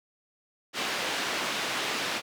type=band-pass noise; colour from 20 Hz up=white; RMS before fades=-31 dBFS; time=0.73-2.22 s; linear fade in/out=50 ms; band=200 to 3400 Hz; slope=12 dB/octave; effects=none